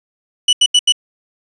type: tone bursts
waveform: 40% pulse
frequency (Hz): 2960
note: F#7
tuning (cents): 0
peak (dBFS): -7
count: 4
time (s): 0.48-0.923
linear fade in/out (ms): 5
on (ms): 50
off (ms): 81
effects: resampled to 22050 Hz